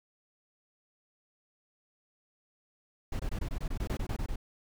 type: noise bursts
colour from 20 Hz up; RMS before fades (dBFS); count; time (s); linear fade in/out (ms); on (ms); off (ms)
brown; -33; 13; 3.12-4.359; 5; 75; 22
effects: none